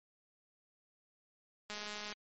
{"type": "click train", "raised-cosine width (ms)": 0.2, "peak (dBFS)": -26, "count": 90, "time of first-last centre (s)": [1.7, 2.126], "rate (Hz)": 209, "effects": ["MP3 32 kbps"]}